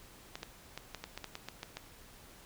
clicks, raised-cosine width 0.2 ms, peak -23 dBFS, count 11, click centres 0.355 / 0.431 / 0.776 / 0.947 / 1.04 / 1.176 / 1.243 / 1.354 / 1.486 / 1.631 / 1.77 s, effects pink hiss -56 dBFS RMS until 2.45 s

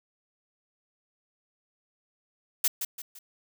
blue noise with echo, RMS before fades -23 dBFS, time 2.64-2.68 s, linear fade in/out 5 ms, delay 170 ms, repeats 3, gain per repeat -8 dB, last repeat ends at 3.19 s, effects none

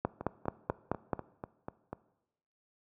two click trains, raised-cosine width 1 ms, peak -15 / -24 dBFS, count 6 / 8, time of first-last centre 0.05-1.132 / 0.21-1.93 s, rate 4.62 / 4.07 Hz, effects noise-tail reverb RT60 0.9 s tail -19 dB re dry + high-pass 80 Hz 12 dB/octave

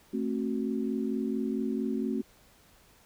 sine chord, F# diminished, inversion first, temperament just, 222 / 266.4 / 370 Hz, A3 / C4 / F#4, +16 / +31 / 0 cents, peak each -31 / -32 / -35 dBFS, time 0.13-2.22 s, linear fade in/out 10 ms, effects pink hiss -60 dBFS RMS until 3.05 s

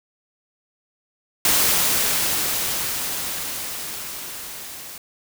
white noise with level ramp, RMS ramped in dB -17 to -37 dBFS, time 1.45-4.98 s, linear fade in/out 2 ms, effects none

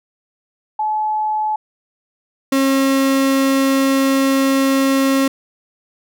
sine / 35% pulse tone pair in turn, 858 / 270.3 Hz, A5 / C#4, -44 / -44 cents, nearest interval octave + minor sixth, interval 2000 cents, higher first, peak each -16 / -11 dBFS, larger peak second, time 0.79-1.56 / 2.52-5.28 s, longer second, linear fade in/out 5 ms, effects none

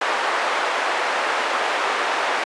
white band-pass noise, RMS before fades -22 dBFS, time 0.01-2.44 s, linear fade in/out 5 ms, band 490 to 1500 Hz, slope 12 dB/octave, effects high-pass 300 Hz 12 dB/octave + resampled to 22050 Hz

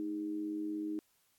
sine tone with amplitude modulation, 312.4 Hz, D#4, 7 cents sharp, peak -32 dBFS, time 0-0.99 s, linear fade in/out 0 ms, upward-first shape sine, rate 96.6 Hz, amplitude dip 60%, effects white hiss -73 dBFS RMS until 1.38 s + AAC 64 kbps

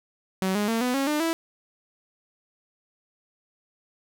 sawtooth tone with pitch steps, 188.9 / 207.2 / 227.3 / 249.3 / 273.4 / 299.9 / 328.9 Hz, F#3 / G#3 / A#3 / B3 / C#4 / D4 / E4, +36 / -4 / -43 / +16 / -24 / +36 / -4 cents, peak -19 dBFS, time 0.42-1.33 s, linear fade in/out 0 ms, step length 130 ms, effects none

